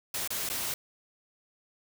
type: noise with dropouts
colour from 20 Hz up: white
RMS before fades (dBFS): -33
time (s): 0.14-0.74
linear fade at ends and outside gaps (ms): 2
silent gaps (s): 0.276-0.304 / 0.49-0.499
effects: none